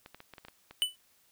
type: clicks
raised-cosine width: 0.3 ms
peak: -31 dBFS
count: 8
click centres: 0.061 / 0.146 / 0.204 / 0.337 / 0.382 / 0.45 / 0.484 / 0.71 s
type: tone with exponential decay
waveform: square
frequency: 2987 Hz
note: F#7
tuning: 16 cents sharp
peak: -22 dBFS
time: 0.82-0.96 s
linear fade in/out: 0 ms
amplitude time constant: 29 ms
effects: white hiss -67 dBFS RMS until 1.31 s